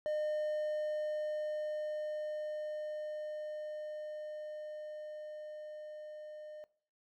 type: tone with level ramp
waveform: triangle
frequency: 608 Hz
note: D#5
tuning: 40 cents flat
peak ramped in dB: -30 to -44 dBFS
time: 0.06-6.64 s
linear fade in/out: 0 ms
effects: noise-tail reverb RT60 0.5 s tail -20 dB re dry